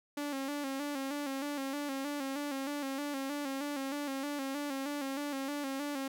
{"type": "tone with vibrato", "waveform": "sawtooth", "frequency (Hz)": 280, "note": "C#4", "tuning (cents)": 18, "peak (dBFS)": -31, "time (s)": [0.17, 6.08], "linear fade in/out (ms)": 5, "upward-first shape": "square", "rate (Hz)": 3.2, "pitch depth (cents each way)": 62, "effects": []}